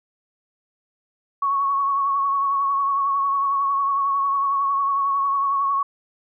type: tone with vibrato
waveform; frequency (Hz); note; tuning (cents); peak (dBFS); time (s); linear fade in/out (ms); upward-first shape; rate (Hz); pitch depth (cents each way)
sine; 1108.7; C#6; 0; -18; 1.42-5.83; 5; triangle; 11; 36
effects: none